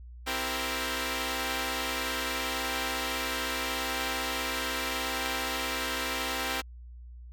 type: chord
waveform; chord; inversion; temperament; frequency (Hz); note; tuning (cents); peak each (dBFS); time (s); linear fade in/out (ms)
5% pulse; C dominant seventh; none; equal; 261.6 / 329.6 / 392 / 466.2; C4 / E4 / G4 / Bb4; 0 / 0 / 0 / 0; -22 / -25 / -28 / -24; 0.26-6.62; 20
effects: added 60 Hz sine -43 dBFS peak until 7.32 s